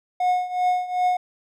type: tone with tremolo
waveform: triangle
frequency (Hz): 726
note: F#5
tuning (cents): -33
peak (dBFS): -14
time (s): 0.2-1.17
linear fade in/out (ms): 5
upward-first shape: triangle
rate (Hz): 2.6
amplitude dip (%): 85
effects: none